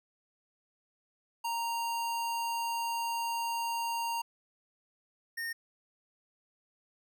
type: tone pair in turn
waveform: square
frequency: 930 / 1837.6 Hz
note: A#5 / A#6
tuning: -4 / -25 cents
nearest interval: octave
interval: 1179 cents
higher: second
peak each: -32 / -35 dBFS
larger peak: first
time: 1.44-4.22 / 5.37-5.53 s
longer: first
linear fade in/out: 10 ms
effects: none